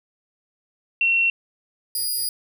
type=tone pair in turn; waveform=sine / 10% pulse; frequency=2722 / 4885 Hz; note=F7 / D#8; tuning=-45 / -33 cents; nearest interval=minor seventh; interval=1012 cents; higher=second; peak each=-16 dBFS; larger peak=neither; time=1.01-1.3 / 1.95-2.29 s; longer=second; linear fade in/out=2 ms; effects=none